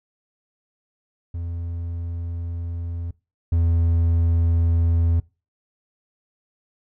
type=tone pair in turn; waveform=triangle; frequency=85.1 / 83.88 Hz; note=F2 / E2; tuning=-44 / +31 cents; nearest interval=unison; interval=25 cents; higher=first; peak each=-24 / -14 dBFS; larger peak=second; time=1.34-3.11 / 3.52-5.2 s; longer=first; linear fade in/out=5 ms; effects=noise-tail reverb RT60 0.3 s tail -23 dB re dry